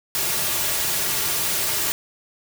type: noise with comb filter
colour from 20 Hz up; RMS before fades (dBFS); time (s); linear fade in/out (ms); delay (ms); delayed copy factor
white; -23; 0.15-1.92; 0; 3.9; -0.5
effects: none